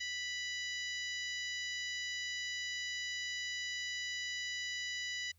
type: harmonic tone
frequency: 986 Hz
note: B5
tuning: 3 cents flat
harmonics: 2 / 3 / 4 / 5 / 6 / 7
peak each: -40 / -44 / -46 / -48 / -50 / -51 dBFS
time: 0-5.32 s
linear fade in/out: 10 ms
effects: added 83 Hz sine -66 dBFS peak until 5.38 s + white hiss -75 dBFS RMS until 5.38 s